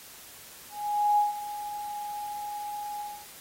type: tone with ADSR envelope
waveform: sine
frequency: 830 Hz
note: G#5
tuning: 1 cent flat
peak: -19 dBFS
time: 0.7-3.26 s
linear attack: 480 ms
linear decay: 150 ms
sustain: -14 dB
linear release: 240 ms
effects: white hiss -48 dBFS RMS until 3.4 s + AAC 48 kbps